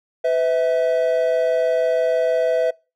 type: tone pair together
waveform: triangle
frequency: 503.8 / 650 Hz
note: B4 / E5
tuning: +34 / -24 cents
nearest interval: major third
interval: 442 cents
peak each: -17 dBFS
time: 0.24-2.71 s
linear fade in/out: 10 ms
effects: noise-tail reverb RT60 0.3 s tail -25 dB re dry